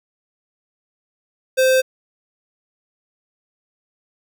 square tone, 520 Hz, C5, 11 cents flat, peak -13 dBFS, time 1.57-1.82 s, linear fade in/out 20 ms, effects none

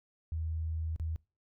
sine tone with dropouts, 80.3 Hz, E2, 45 cents flat, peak -32 dBFS, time 0.32-1.16 s, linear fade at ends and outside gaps 0 ms, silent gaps 0.961-0.998 s, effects noise-tail reverb RT60 0.3 s tail -24 dB re dry

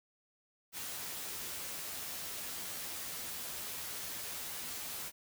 white noise with comb filter, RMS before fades -42 dBFS, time 0.72-5.12 s, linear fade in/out 50 ms, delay 12 ms, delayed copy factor +0.5, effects none

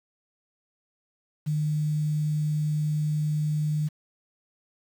sine tone with quantisation, 151.7 Hz, D#3, 44 cents flat, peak -23 dBFS, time 1.46-3.89 s, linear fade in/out 20 ms, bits 8, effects none

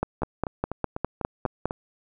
two click trains, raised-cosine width 1 ms, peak -10 / -16 dBFS, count 9 / 7, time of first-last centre 0.03-1.656 / 0.22-1.709 s, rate 4.92 / 4.03 Hz, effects none

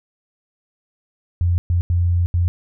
sine tone bursts at uneven times, 87.31 Hz, F2, in tune, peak -14 dBFS, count 4, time 1.41-1.58 / 1.7-1.81 / 1.9-2.26 / 2.34-2.48 s, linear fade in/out 0 ms, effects none

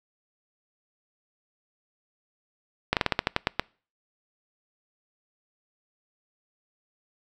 slowing click train, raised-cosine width 0.3 ms, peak -5 dBFS, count 10, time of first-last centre 2.93-3.596 s, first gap 38 ms, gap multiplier 1.16, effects noise-tail reverb RT60 0.4 s tail -26 dB re dry

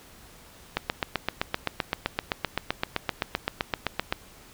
click train, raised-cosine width 0.3 ms, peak -8 dBFS, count 27, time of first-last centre 0.77-4.125 s, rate 7.75 Hz, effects pink hiss -51 dBFS RMS until 4.53 s

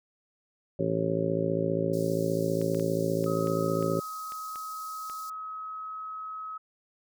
harmonic tone, 55 Hz, A1, in tune, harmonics 2 / 3 / 4 / 5 / 6 / 7 / 8 / 9 / 10, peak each -37 / -31 / -40 / -34 / -40 / -31 / -35 / -40 / -31 dBFS, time 0.79-4 s, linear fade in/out 5 ms
pink high-pass noise, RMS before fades -48 dBFS, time 1.93-5.3 s, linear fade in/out 5 ms, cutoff 4400 Hz, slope 48 dB/octave
clicks, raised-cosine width 0.3 ms, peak -30 dBFS, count 9, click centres 2.615 / 2.747 / 2.797 / 3.241 / 3.472 / 3.826 / 4.321 / 4.558 / 5.098 s
sine tone with pitch glide, 1267 to 1278.8 Hz, D#6 to D#6, +31 to +47 cents, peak -35 dBFS, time 3.26-6.58 s, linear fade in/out 10 ms, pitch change +16 cents, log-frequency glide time 3.79-5.98 s
effects none

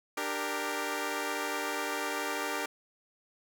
10% pulse chord, G minor, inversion second, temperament equal with one note detuned, 296 / 392 / 466.2 Hz, D4 / G4 / Bb4, +14 / 0 / 0 cents, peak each -28 dBFS, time 0.17-2.66 s, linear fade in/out 5 ms, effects none

